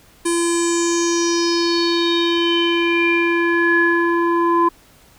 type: tone with low-pass filter sweep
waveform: square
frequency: 340.3 Hz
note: F4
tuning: 45 cents flat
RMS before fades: -17 dBFS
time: 0.25-4.69 s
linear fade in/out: 10 ms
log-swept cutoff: 9400 to 1100 Hz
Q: 7.1
effects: pink hiss -50 dBFS RMS until 5.18 s